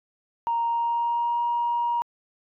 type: tone with pitch glide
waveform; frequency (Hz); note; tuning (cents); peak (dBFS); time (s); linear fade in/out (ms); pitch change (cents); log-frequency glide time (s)
sine; 932.3 to 948.6; A#5 to A#5; 0 to +30; -21; 0.47-2.02; 0; +30; 0.65-1.42
effects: tanh soft clip ceiling -17 dBFS